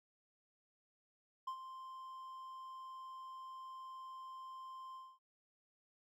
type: tone with ADSR envelope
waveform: triangle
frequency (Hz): 1046.5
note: C6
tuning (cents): 0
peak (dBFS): -36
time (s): 1.47-5.19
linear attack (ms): 8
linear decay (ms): 79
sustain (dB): -10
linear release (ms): 240
effects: none